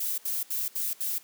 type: noise bursts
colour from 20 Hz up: violet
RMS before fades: -30 dBFS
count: 5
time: 0-1.184 s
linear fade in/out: 5 ms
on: 180 ms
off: 71 ms
effects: white hiss -55 dBFS RMS until 1.23 s + high-pass 200 Hz 12 dB/octave